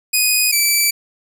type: tone pair in turn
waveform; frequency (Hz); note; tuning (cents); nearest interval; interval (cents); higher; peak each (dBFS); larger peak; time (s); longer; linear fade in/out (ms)
10% pulse; 2489 / 2319; D#7 / D7; 0 / -22; minor second; 122; first; -4; neither; 0.13-0.52 / 0.52-0.91; neither; 10
effects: none